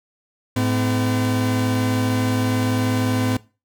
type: tone pair together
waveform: 40% pulse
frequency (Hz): 107.3 / 255.2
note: A2 / C4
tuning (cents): -43 / -43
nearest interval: octave + minor third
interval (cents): 1500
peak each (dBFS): -20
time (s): 0.56-3.37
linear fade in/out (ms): 5
effects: noise-tail reverb RT60 0.3 s tail -20 dB re dry